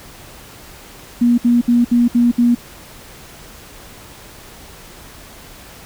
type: tone bursts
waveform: sine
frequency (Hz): 239.4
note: A#3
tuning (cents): +46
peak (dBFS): -9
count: 6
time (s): 1.21-2.55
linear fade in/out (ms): 10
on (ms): 170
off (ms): 64
effects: pink hiss -39 dBFS RMS until 5.85 s